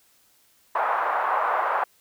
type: band-pass noise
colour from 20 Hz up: white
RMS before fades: -24 dBFS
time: 0.75-1.84 s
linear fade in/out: 5 ms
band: 670 to 1200 Hz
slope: 24 dB/octave
effects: white hiss -61 dBFS RMS until 2 s